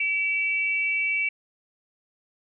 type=tone pair together; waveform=sine; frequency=2299 / 2706 Hz; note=D7 / E7; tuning=-37 / +45 cents; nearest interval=minor third; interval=282 cents; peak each=-23 / -29 dBFS; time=0-1.29 s; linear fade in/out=5 ms; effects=none